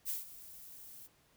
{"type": "noise with ADSR envelope", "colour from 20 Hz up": "violet", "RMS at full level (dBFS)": -36, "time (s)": [0.05, 1.08], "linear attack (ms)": 41, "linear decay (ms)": 160, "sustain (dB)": -16, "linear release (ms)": 28, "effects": ["pink hiss -69 dBFS RMS until 1.36 s"]}